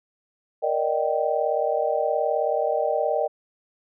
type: chord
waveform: sine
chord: Eb major seventh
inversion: second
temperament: just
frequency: 466.7 / 583.4 / 622.3 / 777.8 Hz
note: Bb4 / D5 / Eb5 / G5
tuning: +2 / -12 / 0 / -14 cents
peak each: -27 / -26 / -25 / -27 dBFS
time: 0.62-3.28 s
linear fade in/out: 20 ms
effects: none